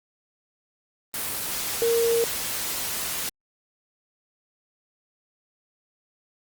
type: tone in noise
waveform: sine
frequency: 463.8 Hz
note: A#4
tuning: 9 cents flat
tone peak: -19 dBFS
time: 1.82-2.24 s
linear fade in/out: 0 ms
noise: white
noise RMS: -29 dBFS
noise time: 1.14-3.29 s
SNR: +7 dB
effects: Opus 24 kbps